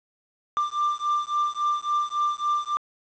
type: beating tone pair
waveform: triangle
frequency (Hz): 1185 / 1188.6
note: D6 / D6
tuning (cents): +15 / +20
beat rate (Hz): 3.6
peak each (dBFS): -24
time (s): 0.57-2.77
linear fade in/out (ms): 0
effects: resampled to 16000 Hz + 8-bit